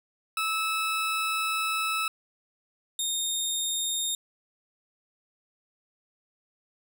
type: tone pair in turn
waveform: 20% pulse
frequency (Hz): 1305 / 3681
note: E6 / A#7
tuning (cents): -18 / -23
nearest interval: octave + tritone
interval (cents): 1795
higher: second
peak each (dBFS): -21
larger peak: neither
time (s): 0.37-2.08 / 2.99-4.15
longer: first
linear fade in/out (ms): 2
effects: none